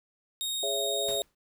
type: tone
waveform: sawtooth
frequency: 3729 Hz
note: A#7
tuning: in tune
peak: -27 dBFS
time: 0.41-1.22 s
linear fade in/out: 0 ms
type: chord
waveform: sine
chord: C# minor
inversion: second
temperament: just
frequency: 415.8 / 554.4 / 665.2 Hz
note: G#4 / C#5 / E5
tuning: +2 / 0 / +16 cents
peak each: -34 dBFS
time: 0.63-1.22 s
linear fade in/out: 2 ms
type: noise with exponential decay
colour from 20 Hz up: pink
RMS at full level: -40 dBFS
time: 1.08-1.35 s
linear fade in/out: 5 ms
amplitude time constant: 58 ms
effects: none